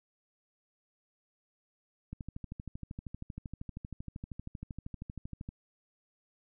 click train, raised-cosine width 5 ms, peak -28 dBFS, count 44, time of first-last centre 2.13-5.489 s, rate 12.8 Hz, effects none

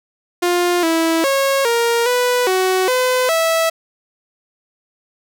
sawtooth tone with pitch steps, 352.5 / 327.4 / 547 / 467.7 / 493.7 / 373.5 / 507 / 654 Hz, F4 / E4 / C#5 / A#4 / B4 / F#4 / B4 / E5, +16 / -12 / -23 / +6 / -1 / +16 / +45 / -14 cents, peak -10 dBFS, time 0.42-3.7 s, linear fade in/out 10 ms, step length 410 ms, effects none

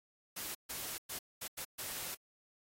white noise bursts at uneven times, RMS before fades -42 dBFS, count 6, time 0.36-0.55 / 0.69-0.98 / 1.09-1.19 / 1.41-1.48 / 1.57-1.65 / 1.78-2.15 s, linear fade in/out 10 ms, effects AAC 48 kbps

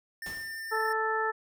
square tone, 1797 Hz, A6, 36 cents sharp, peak -37 dBFS, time 0.22-0.93 s, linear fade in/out 2 ms
pink noise with exponential decay, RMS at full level -41 dBFS, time 0.26-0.7 s, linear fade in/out 2 ms, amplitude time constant 95 ms
harmonic tone, 440 Hz, A4, in tune, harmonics 1 / 2 / 3 / 4, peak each -32 / -32 / -32 / -32 dBFS, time 0.71-1.32 s, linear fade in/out 20 ms
effects none

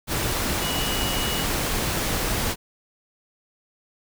sine tone in noise, 2918 Hz, F#7, 25 cents flat, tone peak -30 dBFS, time 0.6-1.46 s, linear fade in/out 50 ms, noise pink, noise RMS -25 dBFS, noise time 0.07-2.56 s, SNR -8 dB, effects none

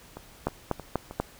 two click trains, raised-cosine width 1 ms, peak -24 / -11 dBFS, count 4 / 4, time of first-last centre 0.17-1.11 / 0.47-1.2 s, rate 3.19 / 4.11 Hz, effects pink hiss -52 dBFS RMS until 1.39 s

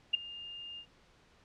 sine tone with ADSR envelope, 2816 Hz, F7, 14 cents sharp, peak -21 dBFS, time 0.13-0.86 s, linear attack 13 ms, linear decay 11 ms, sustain -21 dB, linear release 77 ms, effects pink hiss -64 dBFS RMS until 1.44 s + low-pass 5000 Hz 12 dB/octave

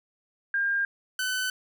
sine / sawtooth tone pair in turn, 1606 / 1510.5 Hz, G6 / F#6, +41 / +35 cents, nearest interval minor second, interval 106 cents, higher first, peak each -23 dBFS, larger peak neither, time 0.54-0.85 / 1.19-1.5 s, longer neither, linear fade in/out 2 ms, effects none

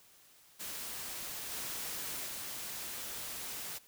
white noise with level steps, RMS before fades -42 / -40 / -42 dBFS, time 0.59-3.79 s, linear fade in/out 20 ms, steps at 1.51 / 2.26 s, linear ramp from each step 10 ms, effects white hiss -62 dBFS RMS until 3.87 s

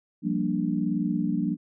sine chord, G minor seventh, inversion third, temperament equal, 174.61 / 196 / 233.1 / 293.7 Hz, F3 / G3 / Bb3 / D4, 0 / 0 / 0 / 0 cents, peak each -29 dBFS, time 0.22-1.57 s, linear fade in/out 50 ms, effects none

